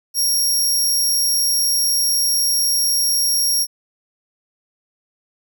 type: tone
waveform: 20% pulse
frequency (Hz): 5588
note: F8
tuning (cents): 0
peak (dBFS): -10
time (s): 0.14-3.67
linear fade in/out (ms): 50
effects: none